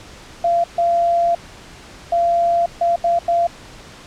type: tone bursts at uneven times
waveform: sine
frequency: 686 Hz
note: F5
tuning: 31 cents flat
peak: -13 dBFS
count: 6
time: 0.44-0.64 / 0.78-1.35 / 2.12-2.66 / 2.81-2.96 / 3.04-3.19 / 3.28-3.47 s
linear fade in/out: 5 ms
effects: pink hiss -40 dBFS RMS until 4.06 s + low-pass 7000 Hz 12 dB/octave